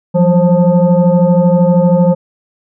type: tone with frequency modulation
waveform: sine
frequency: 171.6 Hz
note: F3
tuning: 30 cents flat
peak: -6 dBFS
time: 0.14-2.15 s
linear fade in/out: 20 ms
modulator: 356 Hz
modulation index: 1.2
effects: none